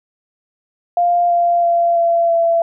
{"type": "tone with pitch steps", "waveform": "sine", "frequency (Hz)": [699, 692.2, 685.4, 678.7, 672.1], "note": ["F5", "F5", "F5", "F5", "E5"], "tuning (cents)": [1, -16, -33, -50, 33], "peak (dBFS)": -11, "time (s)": [0.97, 2.62], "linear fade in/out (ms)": 2, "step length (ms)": 330, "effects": []}